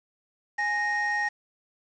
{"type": "tone pair together", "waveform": "triangle", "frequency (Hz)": [830.6, 1862.8], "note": ["G#5", "A#6"], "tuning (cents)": [0, -2], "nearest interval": "octave + major second", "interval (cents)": 1398, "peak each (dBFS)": [-28, -24], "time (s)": [0.58, 1.29], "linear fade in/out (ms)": 10, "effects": ["resampled to 16000 Hz", "8-bit"]}